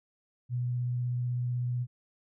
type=tone with vibrato; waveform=sine; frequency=123 Hz; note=B2; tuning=7 cents flat; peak=-28 dBFS; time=0.49-1.87 s; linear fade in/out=50 ms; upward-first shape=sine; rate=16 Hz; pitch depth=11 cents each way; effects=none